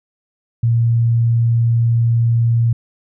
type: tone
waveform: sine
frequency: 116.54 Hz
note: A#2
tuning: in tune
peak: -11 dBFS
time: 0.63-2.73 s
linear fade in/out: 5 ms
effects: none